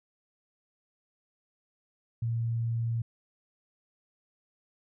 sine tone, 115.7 Hz, A#2, 13 cents flat, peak -27 dBFS, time 2.22-3.02 s, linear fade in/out 5 ms, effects none

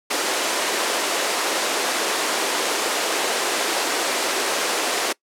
pink high-pass noise, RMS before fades -22 dBFS, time 0.1-5.13 s, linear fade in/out 10 ms, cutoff 340 Hz, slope 24 dB/octave, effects noise-tail reverb RT60 0.1 s tail -23 dB re dry + low-pass 10000 Hz 12 dB/octave

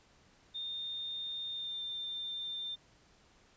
sine tone with pitch glide, 3638 to 3594 Hz, A#7 to A7, -43 to +36 cents, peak -37 dBFS, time 0.54-2.76 s, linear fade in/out 20 ms, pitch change -21 cents, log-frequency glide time 1.51-1.8 s, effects pink hiss -65 dBFS RMS until 3.56 s + resampled to 16000 Hz

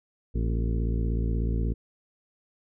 harmonic tone with a mistuned harmonic, 56.5 Hz, A1, 47 cents sharp, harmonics 1 / 2 / 3 / 4 / 5 / 6 / 7 / 8, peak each -25 / -31 / -35 / -37 / -39 / -41 / -42 / -43 dBFS, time 0.34-1.74 s, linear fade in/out 20 ms, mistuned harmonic 5, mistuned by -82 cents, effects none

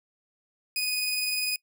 sawtooth tone pair together, 2489 / 4998 Hz, D#7 / D#8, 0 / +7 cents, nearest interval octave, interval 1207 cents, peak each -26 dBFS, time 0.76-1.56 s, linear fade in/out 2 ms, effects noise-tail reverb RT60 0.1 s tail -23 dB re dry

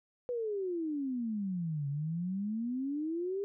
sine exponential two-way sweep, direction down then up, 499.8 to 138.59 to 408.3 Hz, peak -32 dBFS, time 0.29-3.44 s, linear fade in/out 0 ms, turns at 1.88 s, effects none

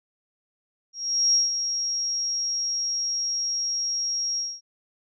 sine tone with ADSR envelope, 5600 Hz, F8, 4 cents sharp, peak -16 dBFS, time 0.93-4.61 s, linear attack 410 ms, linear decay 160 ms, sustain -8 dB, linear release 230 ms, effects none

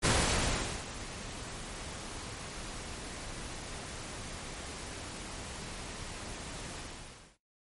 pink noise with ADSR envelope, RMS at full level -26 dBFS, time 0.02-7.38 s, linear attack 33 ms, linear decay 780 ms, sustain -16 dB, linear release 620 ms, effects noise-tail reverb RT60 0.2 s tail -19 dB re dry + MP3 48 kbps

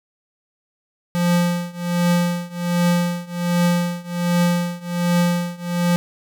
square tone with tremolo, 174.61 Hz, F3, in tune, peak -14 dBFS, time 1.15-5.96 s, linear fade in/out 0 ms, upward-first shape triangle, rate 1.3 Hz, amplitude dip 95%, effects none

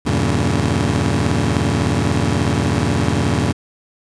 20% pulse chord, E diminished seventh, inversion none, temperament just, 82.41 / 98.89 / 118.67 / 142.4 Hz, E2 / G2 / Bb2 / Db3, 0 / +16 / +31 / +47 cents, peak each -16 dBFS, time 0.05-3.53 s, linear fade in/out 20 ms, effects resampled to 22050 Hz + 7-bit

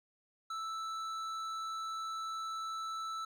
triangle tone with hard clipping, 1318.5 Hz, E6, in tune, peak -39 dBFS, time 0.5-3.25 s, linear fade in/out 5 ms, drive 13 dB, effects none

